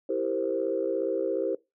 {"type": "chord", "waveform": "sine", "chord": "C dominant seventh", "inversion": "first", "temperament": "equal", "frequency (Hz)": [329.6, 392, 466.2, 523.3], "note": ["E4", "G4", "Bb4", "C5"], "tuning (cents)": [0, 0, 0, 0], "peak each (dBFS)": [-32, -30, -31, -30], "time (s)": [0.09, 1.55], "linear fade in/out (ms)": 5, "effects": ["noise-tail reverb RT60 0.2 s tail -20 dB re dry", "tanh soft clip ceiling -15 dBFS"]}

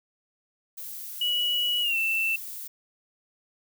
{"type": "noise", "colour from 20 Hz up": "violet", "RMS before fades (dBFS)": -38, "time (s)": [0.77, 2.68], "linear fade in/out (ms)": 10}
{"type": "tone with pitch glide", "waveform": "sine", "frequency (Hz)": [2927, 2669], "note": ["F#7", "E7"], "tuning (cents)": [-19, 21], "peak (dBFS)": -23, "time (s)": [1.21, 2.36], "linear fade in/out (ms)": 5, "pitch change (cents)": -160, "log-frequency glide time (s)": [1.81, 1.97]}
{"effects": []}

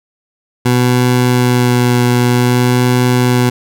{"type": "tone with vibrato", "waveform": "20% pulse", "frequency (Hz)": 123.47, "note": "B2", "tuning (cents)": 0, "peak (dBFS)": -4, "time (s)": [0.65, 3.5], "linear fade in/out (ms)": 10, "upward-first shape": "sine", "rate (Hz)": 0.53, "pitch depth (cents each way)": 14, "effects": []}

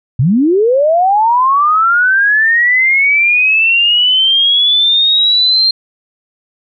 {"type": "linear sweep", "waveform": "sine", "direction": "up", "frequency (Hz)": [110.9, 4200], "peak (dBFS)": -7, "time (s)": [0.19, 5.71], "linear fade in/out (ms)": 5, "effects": []}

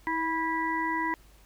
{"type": "harmonic tone with a mistuned harmonic", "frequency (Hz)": 326.8, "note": "E4", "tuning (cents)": -15, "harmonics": [1, 3, 5, 6], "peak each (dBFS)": [-33, -29, -40, -32], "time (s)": [0.07, 1.14], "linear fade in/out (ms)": 0, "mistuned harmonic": 1, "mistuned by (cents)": -21, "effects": ["added 50 Hz sine -55 dBFS peak until 1.45 s", "pink hiss -60 dBFS RMS until 1.45 s"]}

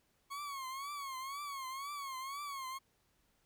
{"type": "tone with vibrato", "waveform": "40% pulse", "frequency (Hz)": 1100, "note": "C#6", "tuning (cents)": -14, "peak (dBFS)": -40, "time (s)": [0.3, 2.79], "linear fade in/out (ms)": 20, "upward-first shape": "triangle", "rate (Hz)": 2, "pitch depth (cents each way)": 120, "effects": ["pink hiss -75 dBFS RMS until 3.45 s"]}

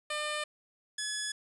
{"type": "tone pair in turn", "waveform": "10% pulse", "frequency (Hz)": [601, 1699.9], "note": ["D5", "G#6"], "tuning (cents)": [40, 40], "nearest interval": "octave + tritone", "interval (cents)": 1800, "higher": "second", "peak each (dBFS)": -24, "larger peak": "neither", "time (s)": [[0.1, 0.44], [0.98, 1.32]], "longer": "neither", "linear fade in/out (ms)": 5, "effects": ["resampled to 24000 Hz", "10-bit"]}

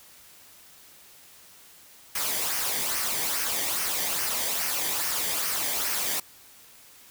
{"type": "noise with flanger", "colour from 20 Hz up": "white", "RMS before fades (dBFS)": -28, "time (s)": [2.15, 6.2], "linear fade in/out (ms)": 5, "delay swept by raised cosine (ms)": [0.26, 0.76], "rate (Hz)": 2.4, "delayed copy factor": -0.5, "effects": ["white hiss -52 dBFS RMS until 7.1 s"]}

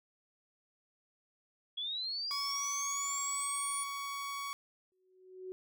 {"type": "linear sweep", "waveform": "sine", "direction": "up", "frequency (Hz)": [3322, 9320], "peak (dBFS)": -35, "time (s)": [1.77, 3.84], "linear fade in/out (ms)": 10}
{"type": "tone", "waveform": "sawtooth", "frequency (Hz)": 1122, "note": "C#6", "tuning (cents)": 21, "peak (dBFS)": -34, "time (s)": [2.31, 4.53], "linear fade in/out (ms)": 0}
{"type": "tone with exponential growth", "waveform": "sine", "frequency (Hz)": 371.8, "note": "F#4", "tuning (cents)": 8, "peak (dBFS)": -38, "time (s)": [4.92, 5.52], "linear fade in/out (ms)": 0, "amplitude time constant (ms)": 130}
{"effects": []}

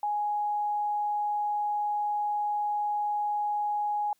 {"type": "tone", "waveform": "sine", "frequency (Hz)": 832, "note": "G#5", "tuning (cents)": 3, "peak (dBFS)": -26, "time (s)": [0.03, 4.13], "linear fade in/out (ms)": 2, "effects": ["white hiss -71 dBFS RMS until 4.19 s"]}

